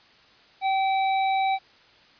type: tone with tanh clipping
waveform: sine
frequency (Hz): 771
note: G5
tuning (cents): -29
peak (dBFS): -23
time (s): 0.61-1.59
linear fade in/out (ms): 50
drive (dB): 18
effects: white hiss -55 dBFS RMS until 2.19 s + resampled to 11025 Hz